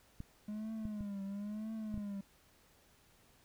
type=clicks; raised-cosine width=5 ms; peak=-31 dBFS; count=5; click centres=0.204 / 0.854 / 1.008 / 1.942 / 1.977 s
type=tone with vibrato; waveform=triangle; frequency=208.2 Hz; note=G#3; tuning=5 cents sharp; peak=-37 dBFS; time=0.48-2.21 s; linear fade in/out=5 ms; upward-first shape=triangle; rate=1 Hz; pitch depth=120 cents each way
effects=pink hiss -67 dBFS RMS until 3.44 s